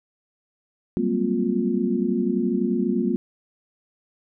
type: tone cluster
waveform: sine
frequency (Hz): 187.9 / 199.3 / 231.5 / 260 / 354.2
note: F#3 / G3 / A#3 / C4 / F4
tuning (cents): +27 / +29 / -12 / -11 / +24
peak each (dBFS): -29 / -27 / -24 / -27 / -26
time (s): 0.97-3.16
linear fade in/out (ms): 0
effects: none